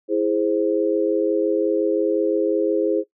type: chord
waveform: sine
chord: E augmented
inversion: none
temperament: equal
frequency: 329.6 / 415.3 / 523.3 Hz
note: E4 / G#4 / B#4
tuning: 0 / 0 / 0 cents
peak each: -21 / -21 / -23 dBFS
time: 0.08-3.04 s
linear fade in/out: 50 ms
effects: noise-tail reverb RT60 0.1 s tail -17 dB re dry

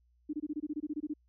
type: tone bursts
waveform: sine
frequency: 300.9 Hz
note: D4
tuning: 42 cents sharp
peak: -32 dBFS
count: 13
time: 0.29-1.138 s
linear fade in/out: 10 ms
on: 44 ms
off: 23 ms
effects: added 60 Hz sine -66 dBFS peak until 1.28 s

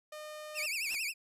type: tone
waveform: sawtooth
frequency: 609 Hz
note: D#5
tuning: 37 cents flat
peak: -39 dBFS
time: 0.12-0.66 s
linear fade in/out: 5 ms
type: tone with vibrato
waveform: sawtooth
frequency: 2469 Hz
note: D#7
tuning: 14 cents flat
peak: -30 dBFS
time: 0.54-1.14 s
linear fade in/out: 50 ms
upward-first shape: triangle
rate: 11 Hz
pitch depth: 210 cents each way
type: noise with exponential growth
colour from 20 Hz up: white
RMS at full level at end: -42 dBFS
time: 0.73-0.95 s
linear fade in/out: 0 ms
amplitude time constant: 47 ms
effects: resampled to 32000 Hz

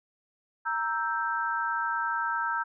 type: chord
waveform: sine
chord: E diminished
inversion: second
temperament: equal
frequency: 932.3 / 1318.5 / 1568 Hz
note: Bb5 / E6 / G6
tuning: 0 / 0 / 0 cents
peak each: -31 dBFS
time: 0.65-2.64 s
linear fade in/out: 20 ms
effects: none

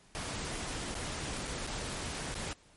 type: noise with dropouts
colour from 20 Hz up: pink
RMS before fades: -38 dBFS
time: 0.15-2.53 s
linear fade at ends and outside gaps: 0 ms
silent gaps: 0.944-0.952 / 1.473-1.477 / 1.667-1.673 / 2.343-2.352 s
effects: pink hiss -62 dBFS RMS until 2.76 s + MP3 48 kbps

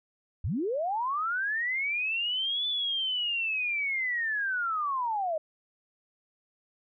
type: linear two-way sweep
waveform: sine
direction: up then down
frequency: 60.3 to 3503 to 606 Hz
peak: -27 dBFS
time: 0.44-5.38 s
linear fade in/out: 5 ms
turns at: 2.67 s
effects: none

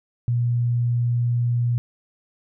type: tone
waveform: sine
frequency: 120.1 Hz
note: B2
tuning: 48 cents flat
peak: -18 dBFS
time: 0.28-1.78 s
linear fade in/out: 0 ms
effects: none

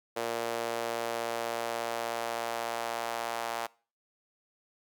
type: tone with high-pass filter sweep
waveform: sawtooth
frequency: 116.54 Hz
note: A#2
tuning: in tune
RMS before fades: -34 dBFS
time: 0.16-3.67 s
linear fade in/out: 10 ms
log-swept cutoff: 500 to 750 Hz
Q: 2
effects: noise-tail reverb RT60 0.4 s tail -23 dB re dry

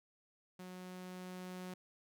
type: tone with level ramp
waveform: sawtooth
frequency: 182.9 Hz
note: F#3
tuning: 20 cents flat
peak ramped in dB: -44 to -40 dBFS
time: 0.59-1.74 s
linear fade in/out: 5 ms
effects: none

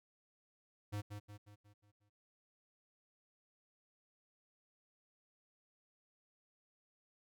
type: tone with echo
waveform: square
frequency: 103.5 Hz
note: G#2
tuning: 5 cents flat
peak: -39 dBFS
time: 0.92-1.02 s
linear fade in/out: 20 ms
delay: 180 ms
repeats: 6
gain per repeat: -6 dB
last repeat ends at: 2.1 s
effects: none

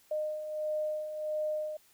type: beating tone pair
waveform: sine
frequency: 611 / 612.5 Hz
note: D#5 / D#5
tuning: -32 / -27 cents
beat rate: 1.5 Hz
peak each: -40 / -32 dBFS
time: 0.11-1.77 s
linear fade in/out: 5 ms
effects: white hiss -64 dBFS RMS until 1.93 s

